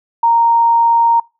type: tone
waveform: sine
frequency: 929 Hz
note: A#5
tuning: 6 cents flat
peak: -8 dBFS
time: 0.23-1.2 s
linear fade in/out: 5 ms
effects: noise-tail reverb RT60 0.3 s tail -26 dB re dry